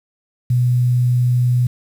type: tone with quantisation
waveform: sine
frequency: 123.47 Hz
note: B2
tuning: in tune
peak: -12 dBFS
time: 0.5-1.67 s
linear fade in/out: 5 ms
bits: 7
effects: none